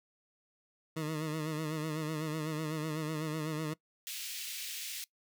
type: tone with vibrato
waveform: 20% pulse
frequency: 155.56 Hz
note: D#3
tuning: in tune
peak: -29 dBFS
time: 0.96-3.74 s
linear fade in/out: 10 ms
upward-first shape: sine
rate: 8 Hz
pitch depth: 56 cents each way
type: high-pass noise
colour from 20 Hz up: pink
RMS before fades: -41 dBFS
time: 4.07-5.04 s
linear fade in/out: 0 ms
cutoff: 2400 Hz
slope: 24 dB/octave
effects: noise-tail reverb RT60 0.1 s tail -21 dB re dry